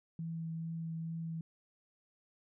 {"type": "tone with vibrato", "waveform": "sine", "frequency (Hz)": 163.8, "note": "E3", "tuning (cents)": -11, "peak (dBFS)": -37, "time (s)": [0.19, 1.41], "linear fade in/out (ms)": 2, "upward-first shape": "triangle", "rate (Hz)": 2.3, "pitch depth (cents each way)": 12, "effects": []}